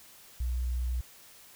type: tone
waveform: sine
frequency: 61.4 Hz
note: B1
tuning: 9 cents flat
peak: -28 dBFS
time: 0.4-1.01 s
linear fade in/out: 5 ms
effects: white hiss -54 dBFS RMS until 1.55 s